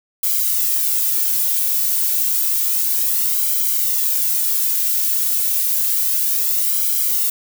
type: noise with flanger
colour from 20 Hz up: violet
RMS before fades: -18 dBFS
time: 0.23-7.3 s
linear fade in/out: 5 ms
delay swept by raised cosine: 1.1 to 2.5 ms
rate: 0.3 Hz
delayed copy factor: -0.6
effects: none